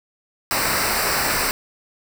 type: noise with comb filter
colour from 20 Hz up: pink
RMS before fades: -21 dBFS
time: 0.51-1.51 s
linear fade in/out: 0 ms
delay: 0.3 ms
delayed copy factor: -0.75
effects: none